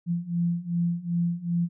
sine beating tone pair, 170.4 / 173 Hz, F3 / F3, -42 / -16 cents, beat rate 2.6 Hz, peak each -28 / -26 dBFS, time 0.06-1.69 s, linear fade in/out 50 ms, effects none

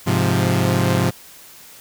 sawtooth chord, F minor, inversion first, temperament equal, 103.83 / 130.81 / 174.61 Hz, Ab2 / C3 / F3, 0 / 0 / 0 cents, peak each -16 dBFS, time 0.06-1.11 s, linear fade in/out 20 ms, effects white hiss -43 dBFS RMS until 1.8 s

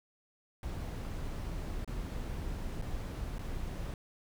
brown noise with dropouts, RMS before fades -38 dBFS, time 0.63-3.94 s, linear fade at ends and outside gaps 1 ms, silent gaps 1.846-1.876 / 2.815-2.822 / 3.383-3.392 s, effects none

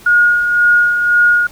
sine tone with tremolo, 1436 Hz, F6, 48 cents sharp, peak -6 dBFS, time 0.06-1.47 s, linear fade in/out 5 ms, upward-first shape sine, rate 1.9 Hz, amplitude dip 50%, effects pink hiss -40 dBFS RMS until 1.51 s

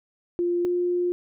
sine tone pair in turn, 349.2 / 354.1 Hz, F4 / F4, 0 / +24 cents, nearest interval unison, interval 24 cents, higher second, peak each -21 dBFS, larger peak neither, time 0.39-0.65 / 0.65-1.12 s, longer second, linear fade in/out 0 ms, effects none

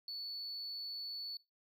triangle tone, 4447 Hz, C#8, 5 cents sharp, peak -38 dBFS, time 0.08-1.37 s, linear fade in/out 2 ms, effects noise-tail reverb RT60 0.2 s tail -21 dB re dry + tanh soft clip ceiling -37 dBFS

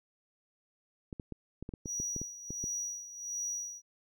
clicks, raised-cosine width 3 ms, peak -27 dBFS, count 12, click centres 1.128 / 1.198 / 1.323 / 1.626 / 1.691 / 1.738 / 1.858 / 2 / 2.163 / 2.216 / 2.506 / 2.64 s
triangle tone with tremolo, 5800 Hz, F#8, 35 cents flat, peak -32 dBFS, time 1.85-3.82 s, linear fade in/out 50 ms, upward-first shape sine, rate 1.4 Hz, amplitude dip 75%
effects none

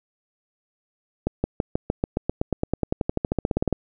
accelerating click train, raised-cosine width 2 ms, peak -8 dBFS, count 26, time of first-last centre 1.27-3.727 s, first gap 170 ms, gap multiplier 0.95, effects none

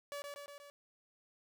sawtooth tone with echo, 573 Hz, D5, 43 cents flat, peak -37 dBFS, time 0.12-0.22 s, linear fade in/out 0 ms, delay 120 ms, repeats 4, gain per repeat -3 dB, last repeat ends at 0.7 s, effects none

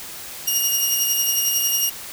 15% pulse tone pair together, 2845 / 5679 Hz, F7 / F8, +31 / +28 cents, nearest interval octave, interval 1197 cents, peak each -15 dBFS, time 0.47-1.9 s, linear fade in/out 10 ms, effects white hiss -35 dBFS RMS until 2.12 s

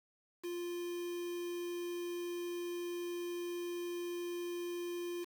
triangle tone with quantisation, 349.2 Hz, F4, in tune, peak -36 dBFS, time 0.43-5.25 s, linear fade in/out 20 ms, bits 8, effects none

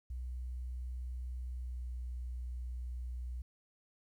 sine tone with pitch glide, 62.1 to 61.35 Hz, B1 to B1, +10 to -11 cents, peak -38 dBFS, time 0.1-3.42 s, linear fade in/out 5 ms, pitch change -21 cents, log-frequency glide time 1.55-1.85 s, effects 12-bit

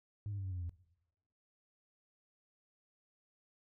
sine tone with pitch steps, 103.83 / 100.53 / 97.33 / 94.23 / 91.23 / 88.32 / 85.51 Hz, G#2 / G2 / G2 / F#2 / F#2 / F2 / F2, 0 / +44 / -12 / +32 / -24 / +20 / -36 cents, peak -36 dBFS, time 0.26-0.694 s, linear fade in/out 0 ms, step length 62 ms, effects noise-tail reverb RT60 0.9 s tail -19 dB re dry + tanh soft clip ceiling -35 dBFS

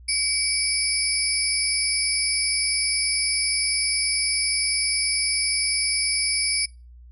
sine tone cluster, 2273 / 4729 / 5200 / 10010 Hz, C#7 / D8 / E8 / D#9, +43 / +11 / -24 / +9 cents, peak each -27 / -28 / -26 / -25 dBFS, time 0.08-6.66 s, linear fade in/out 10 ms, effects noise-tail reverb RT60 0.3 s tail -25 dB re dry + added 60 Hz sine -43 dBFS peak until 7.11 s

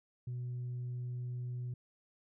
sine tone, 123.5 Hz, B2, in tune, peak -35 dBFS, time 0.27-1.74 s, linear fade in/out 5 ms, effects tanh soft clip ceiling -35 dBFS

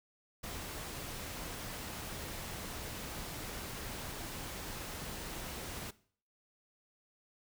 pink noise, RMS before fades -43 dBFS, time 0.43-5.91 s, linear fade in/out 10 ms, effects noise-tail reverb RT60 0.5 s tail -19 dB re dry

